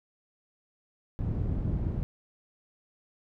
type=low-pass noise; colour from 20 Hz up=white; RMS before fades=-30 dBFS; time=1.19-2.03 s; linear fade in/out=0 ms; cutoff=130 Hz; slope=12 dB/octave; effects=none